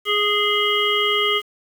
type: harmonic tone with a mistuned harmonic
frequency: 415.3 Hz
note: G#4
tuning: in tune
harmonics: 1 / 3 / 5 / 7 / 8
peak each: -23 / -23 / -23 / -23 / -23 dBFS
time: 0.05-1.42 s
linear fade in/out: 50 ms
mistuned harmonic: 8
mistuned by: -58 cents
effects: 7-bit